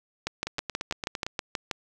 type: two click trains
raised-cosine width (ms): 0.2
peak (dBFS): -11 / -14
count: 10 / 8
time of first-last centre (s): 0.27-1.712 / 0.47-1.265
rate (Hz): 6.24 / 8.8
effects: none